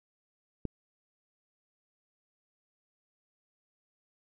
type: click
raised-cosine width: 3 ms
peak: -20 dBFS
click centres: 0.653 s
effects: none